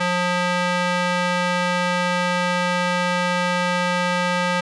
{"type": "tone with band-pass filter", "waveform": "square", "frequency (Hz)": 178.4, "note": "F3", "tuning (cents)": 37, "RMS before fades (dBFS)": -21, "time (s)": [0, 4.61], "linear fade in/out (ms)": 10, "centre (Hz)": 1700, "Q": 0.64, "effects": ["resampled to 24000 Hz"]}